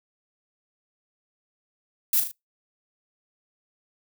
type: noise with echo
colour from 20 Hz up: violet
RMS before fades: -21 dBFS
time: 2.13-2.2 s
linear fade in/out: 2 ms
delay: 38 ms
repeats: 3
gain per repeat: -6 dB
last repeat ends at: 2.314 s
effects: noise-tail reverb RT60 0.2 s tail -26 dB re dry